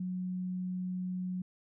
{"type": "tone", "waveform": "sine", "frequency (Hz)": 182.9, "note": "F#3", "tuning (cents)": -20, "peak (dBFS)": -33, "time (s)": [0, 1.42], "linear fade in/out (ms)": 5, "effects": []}